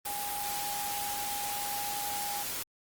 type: tone in noise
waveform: sine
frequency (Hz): 818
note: G#5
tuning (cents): -26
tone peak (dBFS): -36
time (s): 0.06-2.43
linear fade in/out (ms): 5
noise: white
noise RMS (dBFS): -36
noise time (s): 0.05-2.63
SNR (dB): -3
effects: Opus 24 kbps